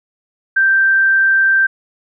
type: tone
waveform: sine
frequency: 1568 Hz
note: G6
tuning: in tune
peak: -9 dBFS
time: 0.56-1.67 s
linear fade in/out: 10 ms
effects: none